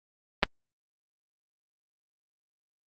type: clicks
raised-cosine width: 0.3 ms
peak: -5 dBFS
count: 2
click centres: 0.43 / 0.435 s
effects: Opus 24 kbps